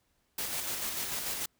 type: noise with tremolo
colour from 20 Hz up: white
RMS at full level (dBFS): -34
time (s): 0.38-1.46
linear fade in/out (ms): 5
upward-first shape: square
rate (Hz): 6.8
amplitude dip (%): 30
effects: pink hiss -74 dBFS RMS until 1.59 s